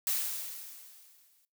blue noise with exponential decay, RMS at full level -29 dBFS, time 0.07-1.45 s, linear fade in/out 0 ms, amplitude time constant 300 ms, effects noise-tail reverb RT60 0.2 s tail -18 dB re dry

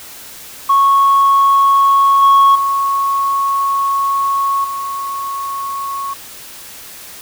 sine tone with level steps, 1103 Hz, C#6, 9 cents flat, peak -6 / -3 / -12 / -19 dBFS, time 0.69-6.14 s, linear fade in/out 10 ms, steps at 2.22 / 2.55 / 4.64 s, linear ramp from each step 5 ms, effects tanh soft clip ceiling -4 dBFS + white hiss -34 dBFS RMS until 7.21 s

